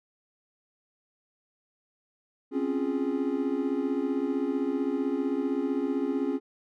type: chord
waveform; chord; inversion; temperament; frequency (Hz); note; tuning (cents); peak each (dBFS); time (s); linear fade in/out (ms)
triangle; Db major seventh; third; equal; 261.6 / 277.2 / 349.2 / 415.3; C4 / Db4 / F4 / Ab4; 0 / 0 / 0 / 0; -30 / -27 / -32 / -31; 2.51-6.4; 50
effects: none